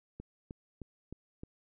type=click train; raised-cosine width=3 ms; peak=-30 dBFS; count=5; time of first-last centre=0.2-1.435 s; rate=3.24 Hz; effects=none